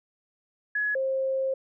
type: tone pair in turn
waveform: sine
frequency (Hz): 1688 / 531.7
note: G#6 / C5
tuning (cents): +28 / +28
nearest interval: octave + minor sixth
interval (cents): 2000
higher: first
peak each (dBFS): -24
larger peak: neither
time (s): 0.75-0.95 / 0.95-1.54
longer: second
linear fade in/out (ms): 5
effects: none